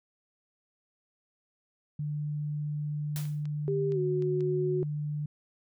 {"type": "tone", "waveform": "sine", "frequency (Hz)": 148.7, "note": "D3", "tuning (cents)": 22, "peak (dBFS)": -30, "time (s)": [1.99, 5.26], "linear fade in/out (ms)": 5}
{"type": "noise with exponential decay", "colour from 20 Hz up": "white", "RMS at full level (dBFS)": -38, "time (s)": [3.16, 3.44], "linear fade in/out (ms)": 0, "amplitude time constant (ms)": 59}
{"type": "clicks", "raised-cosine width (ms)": 0.2, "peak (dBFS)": -34, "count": 5, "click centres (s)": [3.254, 3.455, 3.921, 4.223, 4.407]}
{"type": "tone with pitch glide", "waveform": "sine", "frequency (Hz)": [396, 367.4], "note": ["G4", "F#4"], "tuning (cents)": [18, -12], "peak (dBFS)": -27, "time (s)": [3.68, 4.83], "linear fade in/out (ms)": 0, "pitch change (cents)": -130, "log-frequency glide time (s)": [3.93, 3.99]}
{"effects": []}